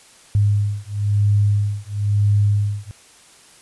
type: beating tone pair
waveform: sine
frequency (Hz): 102.2 / 103.2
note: G#2 / G#2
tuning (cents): -27 / -10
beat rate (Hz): 1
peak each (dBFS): -18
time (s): 0.35-2.91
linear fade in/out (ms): 0
effects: white hiss -48 dBFS RMS until 3.61 s + resampled to 24000 Hz